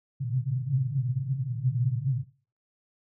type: band-pass noise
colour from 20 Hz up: pink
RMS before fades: -28 dBFS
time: 0.2-2.24 s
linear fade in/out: 10 ms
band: 120 to 140 Hz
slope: 96 dB/octave
effects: noise-tail reverb RT60 0.4 s tail -18 dB re dry